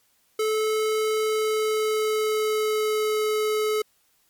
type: tone with pitch glide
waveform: square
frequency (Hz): 434 to 428.8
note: A4 to A4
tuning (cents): -24 to -45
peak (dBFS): -22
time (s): 0.39-3.82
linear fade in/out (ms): 5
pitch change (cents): -21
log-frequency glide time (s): 1.21-3.21
effects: white hiss -65 dBFS RMS until 4.29 s + MP3 96 kbps